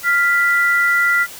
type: tone pair together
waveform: sine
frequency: 1396.9 / 1975.5 Hz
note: F6 / B6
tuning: 0 / 0 cents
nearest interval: tritone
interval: 600 cents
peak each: -15 / -15 dBFS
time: 0.03-1.27 s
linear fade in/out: 50 ms
effects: white hiss -35 dBFS RMS until 1.39 s